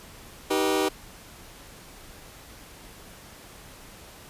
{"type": "chord", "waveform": "sawtooth", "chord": "Eb augmented", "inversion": "none", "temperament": "just", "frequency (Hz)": [311.1, 388.9, 486.1], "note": ["Eb4", "G4", "B4"], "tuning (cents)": [0, -14, -28], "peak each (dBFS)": [-23, -21, -24], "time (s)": [0.5, 0.89], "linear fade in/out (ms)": 10, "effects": ["pink hiss -47 dBFS RMS until 4.29 s", "resampled to 32000 Hz"]}